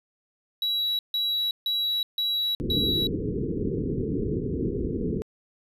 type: tone bursts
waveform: triangle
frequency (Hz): 3899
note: B7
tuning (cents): -23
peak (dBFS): -22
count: 5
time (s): 0.62-3.07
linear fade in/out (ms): 2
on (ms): 370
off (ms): 150
type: low-pass noise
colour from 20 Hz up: white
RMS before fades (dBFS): -28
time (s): 2.6-5.22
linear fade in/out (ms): 0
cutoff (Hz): 460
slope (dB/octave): 96
effects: resampled to 32000 Hz